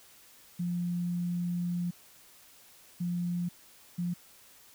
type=tone bursts at uneven times; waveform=sine; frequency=175.2 Hz; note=F3; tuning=6 cents sharp; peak=-29 dBFS; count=3; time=0.59-1.91 / 3-3.49 / 3.98-4.14 s; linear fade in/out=10 ms; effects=white hiss -57 dBFS RMS until 4.74 s